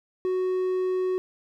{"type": "tone", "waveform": "triangle", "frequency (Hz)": 370, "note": "F#4", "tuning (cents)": 0, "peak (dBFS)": -21, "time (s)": [0.25, 1.18], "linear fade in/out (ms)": 0, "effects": []}